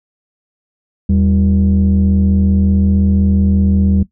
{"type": "tone pair together", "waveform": "sine", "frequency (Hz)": [80.53, 196], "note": ["E2", "G3"], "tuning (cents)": [-40, 0], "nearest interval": "octave + minor third", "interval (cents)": 1540, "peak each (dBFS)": -10, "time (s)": [1.09, 4.03], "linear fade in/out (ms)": 5, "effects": ["noise-tail reverb RT60 0.1 s tail -17 dB re dry", "tanh soft clip ceiling -5 dBFS"]}